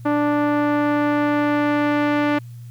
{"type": "tone with low-pass filter sweep", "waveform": "sawtooth", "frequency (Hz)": 293.7, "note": "D4", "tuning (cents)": 0, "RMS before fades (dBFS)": -19, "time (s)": [0.05, 2.39], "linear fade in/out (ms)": 10, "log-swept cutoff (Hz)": [1300, 2200], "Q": 1.2, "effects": ["added 119 Hz sine -34 dBFS peak until 2.7 s", "white hiss -57 dBFS RMS until 2.7 s"]}